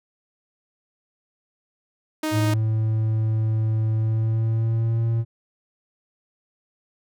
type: tone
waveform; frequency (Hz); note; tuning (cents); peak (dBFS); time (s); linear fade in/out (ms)
sawtooth; 311.1; D#4; 0; -19; 2.23-2.54; 5
type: tone with pitch glide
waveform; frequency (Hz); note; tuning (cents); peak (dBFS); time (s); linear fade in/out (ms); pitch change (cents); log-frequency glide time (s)
triangle; 110 to 114.67; A2 to A#2; 0 to -28; -17; 2.31-5.25; 50; +72; 3.95-5.06
effects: none